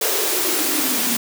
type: noise with high-pass filter sweep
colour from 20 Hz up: white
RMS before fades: -20 dBFS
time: 0.01-1.17 s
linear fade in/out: 5 ms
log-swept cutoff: 450 to 230 Hz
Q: 8.6
effects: none